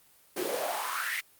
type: noise with high-pass filter sweep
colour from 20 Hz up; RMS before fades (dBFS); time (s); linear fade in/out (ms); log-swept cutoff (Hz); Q
pink; -32; 0.36-1.21; 10; 320 to 2200; 5.7
effects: white hiss -61 dBFS RMS until 1.39 s + Opus 32 kbps